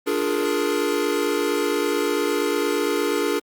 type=chord; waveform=square; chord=Bb dominant seventh; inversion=first; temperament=equal with one note detuned; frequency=293.7 / 349.2 / 417.5 / 466.2 Hz; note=D4 / F4 / Ab4 / Bb4; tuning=0 / 0 / +9 / 0 cents; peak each=-27 / -28 / -25 / -27 dBFS; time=0.06-3.4 s; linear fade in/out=20 ms; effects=Opus 24 kbps